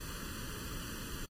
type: noise with comb filter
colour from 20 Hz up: pink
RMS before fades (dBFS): -43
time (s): 0-1.26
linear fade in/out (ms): 10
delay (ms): 0.67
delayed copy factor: +0.95
effects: AAC 48 kbps